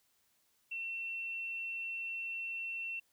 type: tone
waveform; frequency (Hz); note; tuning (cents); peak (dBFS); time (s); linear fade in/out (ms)
sine; 2704; E7; +43; -37; 0.71-3; 10
effects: white hiss -74 dBFS RMS until 3.12 s